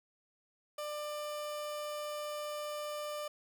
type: tone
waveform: 30% pulse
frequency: 595 Hz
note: D5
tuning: 22 cents sharp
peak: -35 dBFS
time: 0.78-3.28 s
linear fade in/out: 5 ms
effects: none